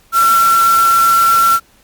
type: tone in noise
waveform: sine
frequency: 1354 Hz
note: E6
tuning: 46 cents sharp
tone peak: -7 dBFS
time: 0.12-1.6 s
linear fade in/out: 50 ms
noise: white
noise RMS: -21 dBFS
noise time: 0.12-1.6 s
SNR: +11 dB
effects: pink hiss -50 dBFS RMS until 1.83 s + MP3 96 kbps